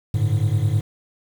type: chord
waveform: triangle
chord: G suspended second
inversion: none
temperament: equal with one note detuned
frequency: 100.29 / 110 / 146.83 Hz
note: G2 / A2 / D3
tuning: +40 / 0 / 0 cents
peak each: -19 / -18 / -23 dBFS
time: 0.14-0.81 s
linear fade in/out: 5 ms
effects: 7-bit

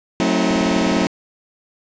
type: chord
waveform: sawtooth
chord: F# diminished seventh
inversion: none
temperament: just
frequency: 185 / 222 / 266.4 / 319.7 Hz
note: F#3 / A3 / C4 / Eb4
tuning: 0 / +16 / +31 / +47 cents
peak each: -17 dBFS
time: 0.2-1.07 s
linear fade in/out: 0 ms
type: click train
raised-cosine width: 3 ms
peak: -18 dBFS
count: 12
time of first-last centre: 0.51-1.068 s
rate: 19.7 Hz
effects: resampled to 16000 Hz + 7-bit

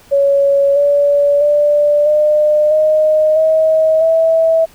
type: tone with pitch steps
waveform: sine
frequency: 559 / 573.4 / 588.1 / 603.3 / 618.8 / 634.7 / 651.1 Hz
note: C#5 / D5 / D5 / D5 / D#5 / D#5 / E5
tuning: +14 / -42 / +2 / +46 / -10 / +34 / -22 cents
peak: -8 dBFS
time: 0.11-4.66 s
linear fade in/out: 20 ms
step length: 650 ms
effects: pink hiss -45 dBFS RMS until 4.74 s

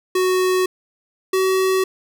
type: tone pair in turn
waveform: square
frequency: 370 / 378 Hz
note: F#4 / F#4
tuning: 0 / +37 cents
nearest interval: unison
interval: 37 cents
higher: second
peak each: -16 dBFS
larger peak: neither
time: 0.15-0.66 / 1.33-1.84 s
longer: neither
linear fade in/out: 5 ms
effects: none

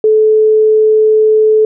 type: tone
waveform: sine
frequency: 433.3 Hz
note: A4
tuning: 27 cents flat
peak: -5 dBFS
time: 0.04-1.65 s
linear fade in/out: 2 ms
effects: none

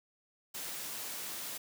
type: high-pass noise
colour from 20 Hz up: white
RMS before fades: -41 dBFS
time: 0.54-1.58 s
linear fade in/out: 10 ms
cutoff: 130 Hz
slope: 12 dB/octave
effects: none

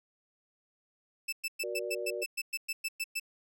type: tone bursts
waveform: sawtooth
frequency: 2637 Hz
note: E7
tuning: in tune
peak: -28 dBFS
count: 13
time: 1.28-3.198 s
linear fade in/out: 10 ms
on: 46 ms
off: 110 ms
type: chord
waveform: sine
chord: Gb augmented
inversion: none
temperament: equal with one note detuned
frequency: 370 / 473.8 / 587.3 Hz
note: Gb4 / Bb4 / D5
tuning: 0 / +28 / 0 cents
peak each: -38 dBFS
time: 1.63-2.24 s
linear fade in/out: 10 ms
effects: none

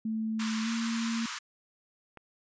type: tone with pitch glide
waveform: sine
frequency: 220.4 to 228.6 Hz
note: A3 to A#3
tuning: +3 to -34 cents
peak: -29 dBFS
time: 0.05-1.26 s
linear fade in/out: 5 ms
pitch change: +63 cents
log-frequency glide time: 0.63-0.68 s
type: high-pass noise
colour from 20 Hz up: pink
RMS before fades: -37 dBFS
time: 0.39-1.39 s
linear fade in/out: 10 ms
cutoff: 960 Hz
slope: 96 dB/octave
type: click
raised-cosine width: 0.5 ms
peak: -32 dBFS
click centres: 2.173 s
effects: resampled to 16000 Hz

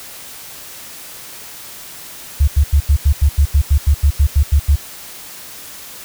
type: tone bursts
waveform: sine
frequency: 71.9 Hz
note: D2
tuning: 36 cents flat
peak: -7 dBFS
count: 15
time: 2.4-4.759 s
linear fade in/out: 10 ms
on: 77 ms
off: 86 ms
effects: white hiss -34 dBFS RMS until 6.04 s

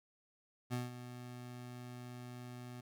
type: tone with ADSR envelope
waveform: 25% pulse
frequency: 123.4 Hz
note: B2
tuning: 1 cent flat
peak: -31 dBFS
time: 0.7-2.81 s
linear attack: 33 ms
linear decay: 170 ms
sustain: -12 dB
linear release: 8 ms
effects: none

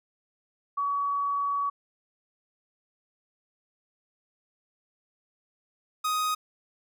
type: tone pair in turn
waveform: sine / 45% pulse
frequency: 1132 / 1250.6 Hz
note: C#6 / D#6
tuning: +36 / +8 cents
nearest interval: major second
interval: 172 cents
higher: second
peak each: -25 dBFS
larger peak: neither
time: 0.77-1.7 / 6.04-6.35 s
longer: first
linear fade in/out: 10 ms
effects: none

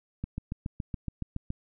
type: click train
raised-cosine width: 5 ms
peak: -20 dBFS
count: 10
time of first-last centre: 0.24-1.504 s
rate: 7.12 Hz
effects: none

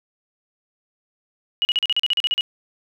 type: tone bursts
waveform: sine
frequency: 2906 Hz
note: F#7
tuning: 32 cents flat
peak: -16 dBFS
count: 12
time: 1.62-2.409 s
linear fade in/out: 0 ms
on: 30 ms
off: 39 ms
effects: none

